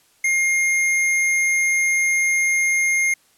square tone, 2128 Hz, C7, 29 cents sharp, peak -17 dBFS, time 0.24-3.14 s, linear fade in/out 5 ms, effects white hiss -58 dBFS RMS until 3.37 s + low-pass 12000 Hz 12 dB/octave

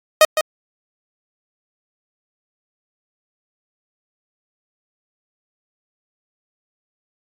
sawtooth tone with echo, 622.3 Hz, D#5, in tune, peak -3 dBFS, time 0.21-0.25 s, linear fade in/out 2 ms, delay 160 ms, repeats 1, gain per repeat -8 dB, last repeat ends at 0.41 s, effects AAC 64 kbps

